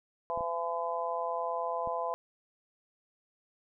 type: harmonic tone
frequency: 169 Hz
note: E3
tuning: 43 cents sharp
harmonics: 3 / 4 / 5 / 6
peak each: -37 / -35 / -39 / -35 dBFS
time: 0.3-2.14 s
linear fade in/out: 0 ms
type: clicks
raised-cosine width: 3 ms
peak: -33 dBFS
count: 3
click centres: 0.375 / 0.408 / 1.874 s
effects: none